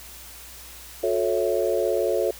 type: chord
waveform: sine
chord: F# minor seventh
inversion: none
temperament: equal with one note detuned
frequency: 362.2 / 440 / 554.4 / 659.3 Hz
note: F#4 / A4 / C#5 / E5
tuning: -37 / 0 / 0 / 0 cents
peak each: -26 / -25 / -25 / -28 dBFS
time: 1.03-2.31 s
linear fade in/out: 5 ms
effects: added 60 Hz sine -48 dBFS peak until 2.39 s + white hiss -43 dBFS RMS until 2.39 s